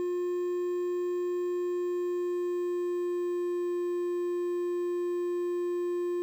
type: tone with pitch glide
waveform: triangle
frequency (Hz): 355.3 to 351.8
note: F4 to F4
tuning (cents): +30 to +13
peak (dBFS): -26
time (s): 0-6.22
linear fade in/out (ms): 0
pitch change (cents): -17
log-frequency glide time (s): 1.46-3.74
effects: 10-bit